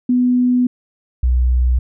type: tone pair in turn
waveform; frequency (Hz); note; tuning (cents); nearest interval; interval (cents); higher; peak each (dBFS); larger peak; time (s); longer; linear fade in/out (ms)
sine; 248.3 / 62.08; B3 / B1; +9 / +10; 2 octaves; 2399; first; -11; neither; 0.09-0.67 / 1.23-1.79; first; 5
effects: none